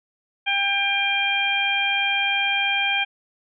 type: harmonic tone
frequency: 797 Hz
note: G5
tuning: 28 cents sharp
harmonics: 1 / 2 / 3 / 4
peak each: -27 / -27 / -22 / -25 dBFS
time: 0.46-3.05 s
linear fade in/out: 20 ms
effects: none